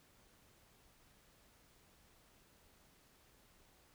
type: silence
effects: pink hiss -68 dBFS RMS until 3.94 s